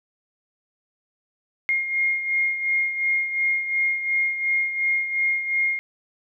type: beating tone pair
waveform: sine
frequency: 2134 / 2136.8 Hz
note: C7 / C7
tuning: +34 / +36 cents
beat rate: 2.8 Hz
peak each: -21 / -28 dBFS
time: 1.69-5.79 s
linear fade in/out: 0 ms
effects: none